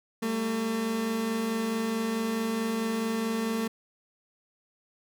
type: tone pair together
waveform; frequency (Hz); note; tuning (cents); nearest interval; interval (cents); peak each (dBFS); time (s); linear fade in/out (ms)
30% pulse; 200.6 / 225.2; G3 / A3; +40 / +40; major second; 200; -34 / -25; 0.22-3.68; 10
effects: none